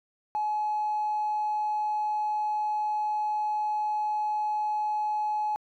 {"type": "tone", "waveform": "triangle", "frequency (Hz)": 848, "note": "G#5", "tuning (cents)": 36, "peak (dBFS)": -22, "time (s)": [0.35, 5.56], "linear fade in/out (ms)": 0, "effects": ["tanh soft clip ceiling -23 dBFS"]}